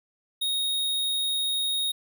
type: tone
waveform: square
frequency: 3738 Hz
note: A#7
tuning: 4 cents sharp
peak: -25 dBFS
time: 0.41-1.92 s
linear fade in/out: 10 ms
effects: none